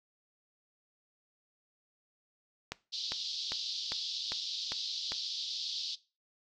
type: click train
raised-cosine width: 0.2 ms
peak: -18 dBFS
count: 7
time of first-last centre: 2.72-5.12 s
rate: 2.5 Hz
type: band-pass noise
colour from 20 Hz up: white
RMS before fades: -38 dBFS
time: 2.92-5.96 s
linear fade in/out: 20 ms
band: 3400 to 5000 Hz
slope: 48 dB/octave
effects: noise-tail reverb RT60 0.3 s tail -19 dB re dry